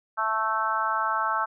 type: harmonic tone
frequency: 220 Hz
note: A3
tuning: in tune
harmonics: 3 / 4 / 5 / 6 / 7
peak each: -35 / -29 / -29 / -27 / -32 dBFS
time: 0.17-1.46 s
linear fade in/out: 20 ms
effects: none